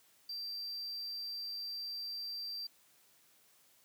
triangle tone, 4699 Hz, D8, in tune, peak -38 dBFS, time 0.29-2.67 s, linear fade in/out 5 ms, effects white hiss -67 dBFS RMS until 3.84 s + high-pass 100 Hz 12 dB/octave

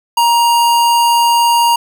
square tone, 941 Hz, A#5, 16 cents sharp, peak -9 dBFS, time 0.17-1.76 s, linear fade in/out 5 ms, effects none

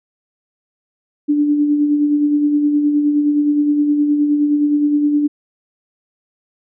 sine tone with tremolo, 293.7 Hz, D4, in tune, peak -10 dBFS, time 1.28-5.28 s, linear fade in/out 20 ms, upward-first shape sine, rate 9.6 Hz, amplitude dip 40%, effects none

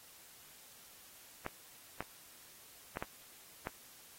clicks, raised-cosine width 0.5 ms, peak -23 dBFS, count 5, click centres 1.464 / 2.006 / 2.971 / 3.025 / 3.671 s, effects white hiss -58 dBFS RMS until 4.18 s + AAC 48 kbps

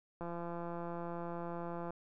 click train, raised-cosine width 1 ms, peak -29 dBFS, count 291, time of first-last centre 0.21-1.906 s, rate 171 Hz, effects none

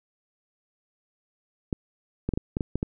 clicks, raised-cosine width 3 ms, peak -13 dBFS, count 8, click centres 1.728 / 2.29 / 2.337 / 2.375 / 2.569 / 2.608 / 2.756 / 2.829 s, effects none

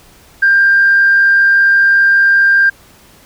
sine tone with frequency modulation, 1592 Hz, G6, 26 cents sharp, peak -5 dBFS, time 0.42-2.7 s, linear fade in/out 10 ms, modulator 62.9 Hz, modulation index 0.23, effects tanh soft clip ceiling -1 dBFS + pink hiss -44 dBFS RMS until 3.25 s

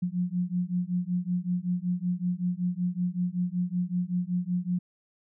sine beating tone pair, 176 / 181.3 Hz, F3 / F#3, +14 / -35 cents, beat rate 5.3 Hz, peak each -29 dBFS, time 0.02-4.79 s, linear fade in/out 10 ms, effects none

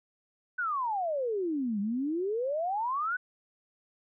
sine exponential two-way sweep, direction down then up, 1523 to 196 to 1523 Hz, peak -28 dBFS, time 0.58-3.17 s, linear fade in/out 10 ms, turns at 1.8 s, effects none

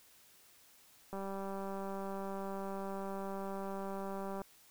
click train, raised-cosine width 1 ms, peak -29 dBFS, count 642, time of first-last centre 1.13-4.417 s, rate 195 Hz, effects white hiss -63 dBFS RMS until 4.7 s

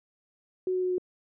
sine tone with pitch steps, 370 / 367.9 / 365.8 / 363.6 Hz, F#4 / F#4 / F#4 / F#4, 0 / -10 / -20 / -30 cents, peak -25 dBFS, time 0.67-0.982 s, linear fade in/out 2 ms, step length 78 ms, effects none

